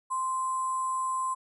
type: tone with sample-and-hold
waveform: sine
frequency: 1044 Hz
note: C6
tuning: 4 cents flat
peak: -27 dBFS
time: 0.1-1.35 s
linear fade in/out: 20 ms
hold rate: 8820 Hz
effects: resampled to 32000 Hz